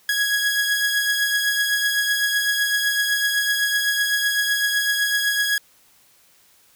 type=beating tone pair; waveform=sawtooth; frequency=1661.2 / 1669.1 Hz; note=G#6 / G#6; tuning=0 / +8 cents; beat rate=7.9 Hz; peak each=-16 / -23 dBFS; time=0.09-5.58 s; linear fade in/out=2 ms; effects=white hiss -56 dBFS RMS until 6.75 s